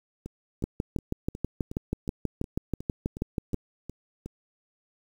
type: two click trains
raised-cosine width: 3 ms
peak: -24 / -14 dBFS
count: 12 / 19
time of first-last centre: 0.26-4.26 / 0.64-3.543 s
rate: 2.75 / 6.2 Hz
effects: 8-bit